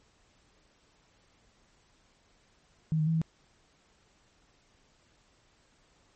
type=tone with pitch steps; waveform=sine; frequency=158.2 / 154.8 / 162.4 / 161.2 Hz; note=D#3 / D#3 / E3 / E3; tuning=+29 / -9 / -26 / -38 cents; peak=-24 dBFS; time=2.92-3.216 s; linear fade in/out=0 ms; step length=74 ms; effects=pink hiss -66 dBFS RMS until 6.15 s + MP3 32 kbps